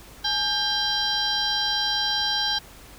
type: harmonic tone with a mistuned harmonic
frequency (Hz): 795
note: G5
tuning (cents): +24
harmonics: 1 / 2 / 4 / 5 / 6 / 7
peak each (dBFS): -31 / -30 / -27 / -27 / -30 / -32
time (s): 0.24-2.59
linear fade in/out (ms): 10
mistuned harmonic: 1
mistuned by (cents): +100
effects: added 50 Hz sine -50 dBFS peak until 2.98 s + pink hiss -47 dBFS RMS until 2.98 s